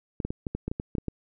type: clicks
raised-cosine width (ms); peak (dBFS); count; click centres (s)
3; -17; 11; 0.202 / 0.25 / 0.305 / 0.468 / 0.55 / 0.68 / 0.715 / 0.799 / 0.952 / 0.983 / 1.083
effects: none